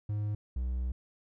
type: tone pair in turn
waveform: triangle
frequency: 104.7 / 62.42 Hz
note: G#2 / B1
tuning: +15 / +19 cents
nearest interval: major sixth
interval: 896 cents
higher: first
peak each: -28 dBFS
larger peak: neither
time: 0.09-0.35 / 0.56-0.92 s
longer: second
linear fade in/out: 5 ms
effects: none